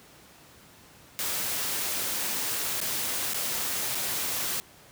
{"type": "noise with dropouts", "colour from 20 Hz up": "white", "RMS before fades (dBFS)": -30, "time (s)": [1.19, 4.6], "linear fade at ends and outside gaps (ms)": 0, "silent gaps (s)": [[2.803, 2.814], [3.335, 3.344], [3.948, 3.953]], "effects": ["pink hiss -53 dBFS RMS until 4.91 s", "high-pass 80 Hz 12 dB/octave"]}